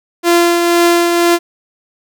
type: tone with tremolo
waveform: sawtooth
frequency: 343.8 Hz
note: F4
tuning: 27 cents flat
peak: -3 dBFS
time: 0.23-1.39 s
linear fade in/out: 50 ms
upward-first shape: triangle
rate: 2 Hz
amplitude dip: 40%
effects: none